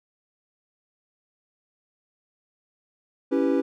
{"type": "chord", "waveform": "triangle", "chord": "C# half-diminished seventh", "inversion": "none", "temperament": "equal", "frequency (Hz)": [277.2, 329.6, 392, 493.9], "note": ["C#4", "E4", "G4", "B4"], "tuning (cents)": [0, 0, 0, 0], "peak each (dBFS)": [-21, -24, -25, -25], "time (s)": [3.31, 3.62], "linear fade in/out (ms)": 20, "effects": []}